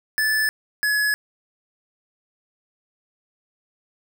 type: tone pair in turn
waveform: square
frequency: 1742 / 1695.3 Hz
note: A6 / G#6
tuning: -18 / +35 cents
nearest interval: unison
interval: 47 cents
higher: first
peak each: -19 dBFS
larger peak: neither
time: 0.18-0.49 / 0.83-1.14 s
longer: neither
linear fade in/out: 0 ms
effects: 10-bit